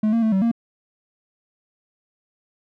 triangle tone with pitch steps, 214.7 / 229.9 / 220.3 / 191.4 / 232.1 Hz, A3 / A#3 / A3 / G3 / A#3, -42 / -24 / +2 / -41 / -7 cents, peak -14 dBFS, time 0.03-0.515 s, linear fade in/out 5 ms, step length 97 ms, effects none

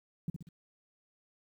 sine tone with echo, 165.2 Hz, E3, 4 cents sharp, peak -30 dBFS, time 0.28-0.3 s, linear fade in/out 2 ms, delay 63 ms, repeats 3, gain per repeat -6 dB, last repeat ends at 0.489 s, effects 11-bit

